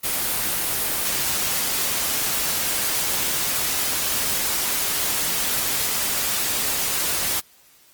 white noise, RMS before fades -23 dBFS, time 0.03-7.41 s, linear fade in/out 20 ms, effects white hiss -54 dBFS RMS until 7.93 s + Opus 24 kbps

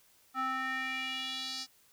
square tone with band-pass filter sweep, 261.6 Hz, C4, in tune, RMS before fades -36 dBFS, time 0.34-1.67 s, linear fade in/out 50 ms, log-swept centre 1200 to 5100 Hz, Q 3.4, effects white hiss -65 dBFS RMS until 1.92 s

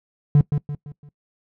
triangle tone with echo, 145.8 Hz, D3, 12 cents flat, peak -7 dBFS, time 0.35-0.41 s, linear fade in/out 2 ms, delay 170 ms, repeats 4, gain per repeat -8 dB, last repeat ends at 1.09 s, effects noise-tail reverb RT60 0.1 s tail -21 dB re dry + tanh soft clip ceiling -4 dBFS

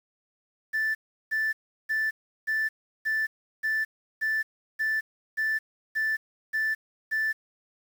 sine tone bursts, 1760 Hz, A6, in tune, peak -22 dBFS, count 12, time 0.73-7.33 s, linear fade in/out 20 ms, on 220 ms, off 360 ms, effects tanh soft clip ceiling -22 dBFS + 8-bit

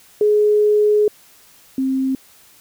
sine tone pair in turn, 420.1 / 264.6 Hz, G#4 / C4, +20 / +20 cents, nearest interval minor sixth, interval 800 cents, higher first, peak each -11 / -16 dBFS, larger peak first, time 0.21-1.08 / 1.78-2.15 s, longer first, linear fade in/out 2 ms, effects white hiss -49 dBFS RMS until 2.6 s

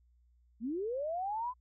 sine linear sweep, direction up, 207.7 to 1028 Hz, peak -33 dBFS, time 0.6-1.54 s, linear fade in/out 50 ms, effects added 60 Hz sine -64 dBFS peak until 1.6 s

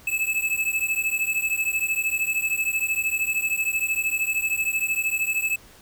square beating tone pair, 2600 / 2613 Hz, E7 / E7, -24 / -16 cents, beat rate 13 Hz, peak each -26 dBFS, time 0.07-5.56 s, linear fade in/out 5 ms, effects pink hiss -50 dBFS RMS until 5.81 s

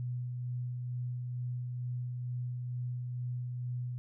sine tone with tremolo, 123.47 Hz, B2, in tune, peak -33 dBFS, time 0-3.98 s, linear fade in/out 0 ms, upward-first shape sine, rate 2.2 Hz, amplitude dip 25%, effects none

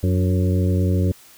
harmonic tone with a mistuned harmonic, 91.7 Hz, F#2, 15 cents flat, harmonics 1 / 2 / 3 / 4 / 5 / 6, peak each -17 / -23 / -27 / -29 / -31 / -33 dBFS, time 0.03-1.12 s, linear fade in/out 5 ms, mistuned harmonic 3, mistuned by +50 cents, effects white hiss -48 dBFS RMS until 1.37 s

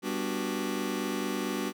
sawtooth chord, G major seventh, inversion none, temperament just, 196 / 245 / 294 / 367.5 Hz, G3 / B3 / D4 / F#4, 0 / -14 / +2 / -12 cents, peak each -31 dBFS, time 0.02-1.73 s, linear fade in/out 50 ms, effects none

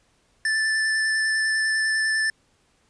square tone with vibrato, 1760 Hz, A6, in tune, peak -21 dBFS, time 0.45-2.3 s, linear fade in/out 2 ms, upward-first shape square, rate 10 Hz, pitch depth 8 cents each way, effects pink hiss -64 dBFS RMS until 2.89 s + resampled to 22050 Hz

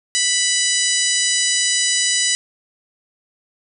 harmonic tone, 987.8 Hz, B5, in tune, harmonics 2 / 3 / 4 / 5 / 6 / 7 / 8 / 9, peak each -24 / -24 / -24 / -24 / -24 / -24 / -24 / -24 dBFS, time 0.15-2.35 s, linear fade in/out 0 ms, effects none

